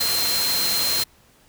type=tone in noise; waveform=sine; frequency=4157 Hz; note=C8; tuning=12 cents flat; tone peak=-22 dBFS; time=0-1.04 s; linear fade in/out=10 ms; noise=white; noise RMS=-24 dBFS; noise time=0-1.04 s; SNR=-1 dB; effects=pink hiss -56 dBFS RMS until 1.48 s